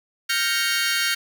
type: chord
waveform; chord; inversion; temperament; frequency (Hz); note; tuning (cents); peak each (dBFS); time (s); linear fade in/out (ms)
20% pulse; G half-diminished seventh; third; equal; 1396.9 / 1568 / 1864.7 / 2217; F6 / G6 / Bb6 / Db7; 0 / 0 / 0 / 0; -21; 0.29-1.15; 10
effects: none